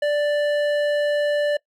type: tone with hard clipping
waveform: triangle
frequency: 587.3 Hz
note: D5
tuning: in tune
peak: -20 dBFS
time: 0.02-1.57 s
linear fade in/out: 5 ms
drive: 14 dB
effects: noise-tail reverb RT60 0.1 s tail -23 dB re dry